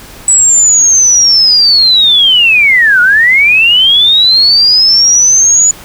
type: linear two-way sweep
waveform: sine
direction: down then up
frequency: 7900 to 1420 to 6950 Hz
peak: -3 dBFS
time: 0.28-5.71 s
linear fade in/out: 2 ms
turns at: 3.01 s
effects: pink hiss -32 dBFS RMS until 5.84 s